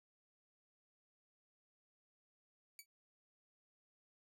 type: tone with exponential decay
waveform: 10% pulse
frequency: 2284 Hz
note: D7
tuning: 49 cents flat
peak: -38 dBFS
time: 2.79-2.86 s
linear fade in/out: 1 ms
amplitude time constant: 15 ms
effects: none